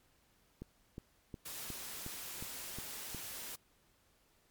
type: click train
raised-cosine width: 3 ms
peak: -31 dBFS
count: 8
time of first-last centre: 0.62-3.147 s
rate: 2.77 Hz
type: noise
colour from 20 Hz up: white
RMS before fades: -45 dBFS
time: 1.45-3.56 s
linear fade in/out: 10 ms
effects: pink hiss -71 dBFS RMS until 4.5 s + MP3 96 kbps

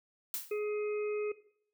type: noise with exponential decay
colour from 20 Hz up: blue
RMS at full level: -33 dBFS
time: 0.34-0.59 s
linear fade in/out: 1 ms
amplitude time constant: 53 ms
type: harmonic tone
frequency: 420 Hz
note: G#4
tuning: 19 cents sharp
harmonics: 1 / 3 / 5 / 6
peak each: -31 / -49 / -52 / -45 dBFS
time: 0.51-1.32 s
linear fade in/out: 5 ms
effects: noise-tail reverb RT60 0.6 s tail -17 dB re dry

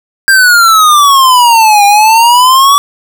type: exponential two-way sweep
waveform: square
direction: down then up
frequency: 1600 to 804 to 1149 Hz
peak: -3 dBFS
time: 0.28-2.78 s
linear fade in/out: 0 ms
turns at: 1.85 s
effects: none

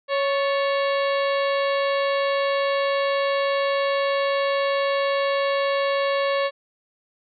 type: harmonic tone with a mistuned harmonic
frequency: 554.4 Hz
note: C#5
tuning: in tune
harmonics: 1 / 2 / 3 / 4 / 5 / 6 / 7 / 8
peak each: -21 / -27 / -31 / -33 / -35 / -37 / -38 / -39 dBFS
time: 0.08-6.51 s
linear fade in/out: 50 ms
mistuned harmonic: 3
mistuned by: +77 cents
effects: none

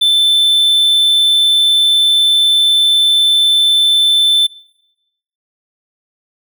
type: tone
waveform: triangle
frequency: 3532 Hz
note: A7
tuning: 6 cents sharp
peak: -6 dBFS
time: 0.01-4.47 s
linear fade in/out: 10 ms
effects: noise-tail reverb RT60 0.9 s tail -21 dB re dry

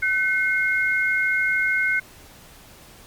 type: tone pair together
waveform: sine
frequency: 1516 / 2149 Hz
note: F#6 / C7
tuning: +42 / +46 cents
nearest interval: tritone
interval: 604 cents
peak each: -21 dBFS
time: 0.02-2 s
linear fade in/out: 10 ms
effects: pink hiss -47 dBFS RMS until 3.06 s + MP3 96 kbps

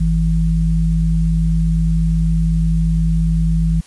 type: tone pair together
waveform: sine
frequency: 51.28 / 163.1 Hz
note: G#1 / E3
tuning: -21 / -18 cents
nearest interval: octave + minor sixth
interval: 2003 cents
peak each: -15 dBFS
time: 0-3.81 s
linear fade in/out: 10 ms
effects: white hiss -46 dBFS RMS until 3.86 s + resampled to 24000 Hz

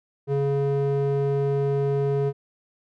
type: tone with band-pass filter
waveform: square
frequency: 139.8 Hz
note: C#3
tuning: 15 cents sharp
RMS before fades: -23 dBFS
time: 0.27-2.33 s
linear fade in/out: 50 ms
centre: 320 Hz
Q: 5.7
effects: none

